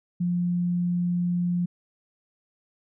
sine tone, 175.9 Hz, F3, 13 cents sharp, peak -22 dBFS, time 0.2-1.66 s, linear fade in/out 10 ms, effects none

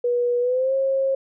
sine tone with pitch glide, 485 to 538.1 Hz, B4 to C5, -31 to +48 cents, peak -18 dBFS, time 0.04-1.15 s, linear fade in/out 5 ms, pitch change +179 cents, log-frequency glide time 0.4-0.74 s, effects none

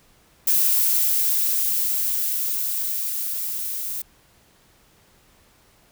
violet noise with level ramp, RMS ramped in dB -18 to -29 dBFS, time 0.47-4.02 s, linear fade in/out 5 ms, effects pink hiss -57 dBFS RMS until 5.91 s

